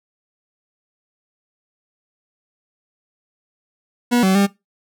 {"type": "tone with pitch steps", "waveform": "40% pulse", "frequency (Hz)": [242.2, 189.5, 199.3], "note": ["B3", "F#3", "G3"], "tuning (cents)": [-34, 42, 29], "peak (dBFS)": -12, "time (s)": [4.11, 4.47], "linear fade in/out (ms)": 20, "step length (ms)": 120, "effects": ["noise-tail reverb RT60 0.2 s tail -20 dB re dry"]}